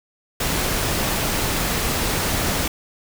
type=noise; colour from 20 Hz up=pink; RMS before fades=-22 dBFS; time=0.4-2.68 s; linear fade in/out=5 ms; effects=none